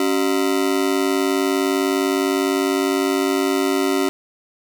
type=ring-modulated tone; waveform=40% pulse; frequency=329.6 Hz; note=E4; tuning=in tune; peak=-13 dBFS; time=0-4.09 s; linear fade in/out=0 ms; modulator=49.9 Hz; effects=none